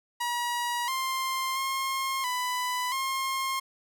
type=tone with pitch steps; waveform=sawtooth; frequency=960 / 1053 / 1070 / 996 / 1068 Hz; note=B5 / C6 / C6 / B5 / C6; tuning=-49 / +11 / +38 / +14 / +35 cents; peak=-24 dBFS; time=0.2-3.6 s; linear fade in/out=10 ms; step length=680 ms; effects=none